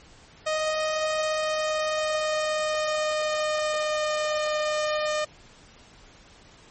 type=tone with pitch glide; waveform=sawtooth; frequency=622.3 to 608.4 Hz; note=D#5 to D#5; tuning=0 to -39 cents; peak=-20 dBFS; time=0.46-5.25 s; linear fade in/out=10 ms; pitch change=-39 cents; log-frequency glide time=1.08-4.47 s; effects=pink hiss -52 dBFS RMS until 6.7 s + MP3 32 kbps